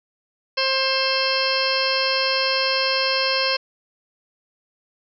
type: harmonic tone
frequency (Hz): 530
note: C5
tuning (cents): +22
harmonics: 1 / 2 / 3 / 4 / 5 / 6 / 8 / 9 / 10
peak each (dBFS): -25 / -27 / -29 / -31 / -26 / -29 / -26 / -29 / -27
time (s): 0.57-3.57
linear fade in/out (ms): 10
effects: none